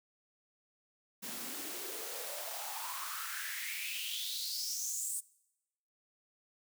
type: noise with high-pass filter sweep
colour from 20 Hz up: white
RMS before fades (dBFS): -40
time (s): 1.22-5.21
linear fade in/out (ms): 20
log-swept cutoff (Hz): 200 to 8800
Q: 5.8
effects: noise-tail reverb RT60 0.9 s tail -23 dB re dry